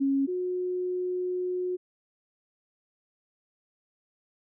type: tone pair in turn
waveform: sine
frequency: 274.1 / 363.1 Hz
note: C#4 / F#4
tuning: -19 / -33 cents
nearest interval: perfect fourth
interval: 486 cents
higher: second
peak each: -22 / -27 dBFS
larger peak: first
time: 0-0.27 / 0.27-1.77 s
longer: second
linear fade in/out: 20 ms
effects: none